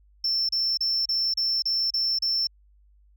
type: tone bursts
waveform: sine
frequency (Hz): 5370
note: E8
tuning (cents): +31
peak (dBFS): -20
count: 8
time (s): 0.24-2.471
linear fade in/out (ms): 5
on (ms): 250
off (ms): 33
effects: tanh soft clip ceiling -20 dBFS + added 50 Hz sine -55 dBFS peak until 3.16 s